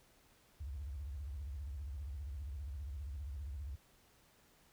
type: tone with vibrato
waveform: sine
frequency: 70 Hz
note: C#2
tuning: 18 cents sharp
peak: -40 dBFS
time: 0.6-3.76 s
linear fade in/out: 10 ms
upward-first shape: sine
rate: 15 Hz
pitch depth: 240 cents each way
effects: tanh soft clip ceiling -36 dBFS + pink hiss -68 dBFS RMS until 4.72 s